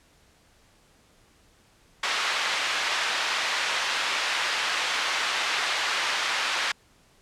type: band-pass noise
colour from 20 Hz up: pink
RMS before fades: -27 dBFS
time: 2.03-6.72 s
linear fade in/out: 5 ms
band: 1200 to 4200 Hz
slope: 12 dB/octave
effects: pink hiss -60 dBFS RMS until 7.21 s + low-pass 10000 Hz 12 dB/octave